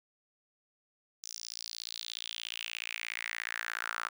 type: tone with high-pass filter sweep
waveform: sawtooth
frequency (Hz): 56.9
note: A#1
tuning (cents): -41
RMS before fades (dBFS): -40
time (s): 1.23-4.09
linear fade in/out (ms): 10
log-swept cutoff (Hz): 5900 to 1300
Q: 4.3
effects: none